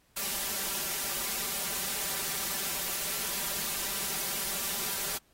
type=noise with comb filter; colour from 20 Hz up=white; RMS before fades=-33 dBFS; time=0.16-5.18 s; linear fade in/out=10 ms; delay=5.1 ms; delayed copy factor=+0.75; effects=pink hiss -67 dBFS RMS until 5.33 s + AAC 48 kbps